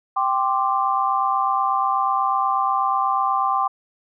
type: chord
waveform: sine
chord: G suspended fourth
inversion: none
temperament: equal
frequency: 784 / 1046.5 / 1174.7 Hz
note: G5 / C6 / D6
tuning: 0 / 0 / 0 cents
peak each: -22 dBFS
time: 0.16-3.68 s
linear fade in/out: 10 ms
effects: none